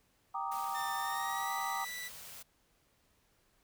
sine chord, Eb major seventh, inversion first, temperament equal, 784 / 932.3 / 1174.7 / 1244.5 Hz, G5 / Bb5 / D6 / Eb6, 0 / 0 / 0 / 0 cents, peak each -39 / -39 / -40 / -42 dBFS, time 0.34-1.85 s, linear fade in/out 10 ms
white band-stop noise, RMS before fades -49 dBFS, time 0.51-2.43 s, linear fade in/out 10 ms, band 250 to 410 Hz, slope 96 dB/octave
sawtooth tone with pitch glide, 1799 to 1973.2 Hz, A6 to B6, +38 to -2 cents, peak -37 dBFS, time 0.74-2.09 s, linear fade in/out 20 ms, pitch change +160 cents, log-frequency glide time 1.01-1.52 s
effects pink hiss -72 dBFS RMS until 3.63 s

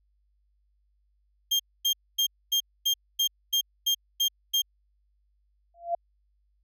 35% pulse tone bursts, 3205 Hz, G7, 38 cents sharp, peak -20 dBFS, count 10, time 1.51-4.62 s, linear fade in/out 10 ms, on 86 ms, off 250 ms
sine tone with exponential growth, 686 Hz, F5, 31 cents flat, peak -21 dBFS, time 5.74-5.95 s, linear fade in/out 5 ms, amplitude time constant 45 ms
effects added 50 Hz sine -66 dBFS peak until 6.63 s

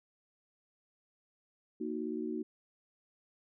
sine chord, D# minor, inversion second, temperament equal, 233.1 / 311.1 / 370 Hz, A#3 / D#4 / F#4, 0 / 0 / 0 cents, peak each -39 / -38 / -39 dBFS, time 1.8-2.43 s, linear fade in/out 10 ms, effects none

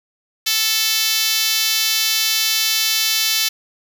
5% pulse tone with high-pass filter, 440 Hz, A4, in tune, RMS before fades -18 dBFS, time 0.46-3.49 s, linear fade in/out 10 ms, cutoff 3300 Hz, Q 0.69, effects none

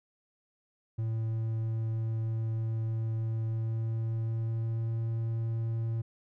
triangle tone with pitch glide, 112.1 to 113.8 Hz, A2 to A#2, +33 to -41 cents, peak -27 dBFS, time 0.98-6.02 s, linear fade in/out 10 ms, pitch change +26 cents, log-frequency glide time 3.5-4.97 s, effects none

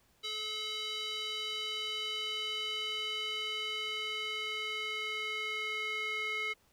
square tone with band-pass filter sweep, 430.9 Hz, A4, 36 cents flat, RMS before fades -37 dBFS, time 0.23-6.54 s, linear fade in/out 20 ms, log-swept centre 3600 to 2300 Hz, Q 3.9, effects pink hiss -69 dBFS RMS until 6.72 s

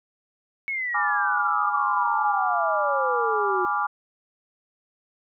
sine exponential sweep, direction down, 2217 to 358.8 Hz, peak -25 dBFS, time 0.68-3.65 s, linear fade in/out 0 ms
sine chord, G# diminished seventh, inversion none, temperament equal, 830.6 / 987.8 / 1174.7 / 1396.9 Hz, G#5 / B5 / D6 / F6, 0 / 0 / 0 / 0 cents, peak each -27 / -31 / -25 / -29 dBFS, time 0.94-3.87 s, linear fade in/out 10 ms
effects none

